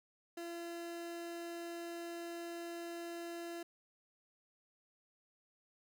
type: tone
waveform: 30% pulse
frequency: 340.4 Hz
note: F4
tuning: 44 cents flat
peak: -40 dBFS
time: 0.37-3.63 s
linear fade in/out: 5 ms
effects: none